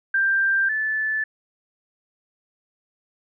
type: tone pair in turn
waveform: sine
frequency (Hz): 1580 / 1744.5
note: G6 / A6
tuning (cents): +13 / -15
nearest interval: major second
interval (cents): 172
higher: second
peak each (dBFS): -17 / -21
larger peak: first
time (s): 0.14-0.69 / 0.69-1.24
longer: neither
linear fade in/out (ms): 5
effects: none